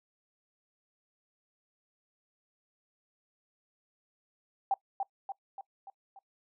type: tone with echo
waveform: sine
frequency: 784 Hz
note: G5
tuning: in tune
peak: -24 dBFS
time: 4.71-4.74 s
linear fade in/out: 2 ms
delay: 290 ms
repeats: 5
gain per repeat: -5 dB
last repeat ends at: 6.19 s
effects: noise-tail reverb RT60 0.1 s tail -22 dB re dry